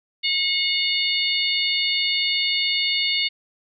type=harmonic tone with a mistuned harmonic; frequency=723 Hz; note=F#5; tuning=40 cents flat; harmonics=3 / 4 / 5 / 6; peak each=-25 / -25 / -25 / -25 dBFS; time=0.23-3.29 s; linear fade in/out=20 ms; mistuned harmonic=6; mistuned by=+27 cents; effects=none